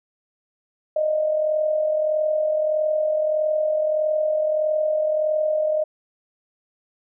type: tone with amplitude modulation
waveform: sine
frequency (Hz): 617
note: D#5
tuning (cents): -15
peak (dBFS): -16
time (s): 0.96-5.84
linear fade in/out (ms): 5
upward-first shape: sine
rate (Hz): 41.6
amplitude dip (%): 50
effects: none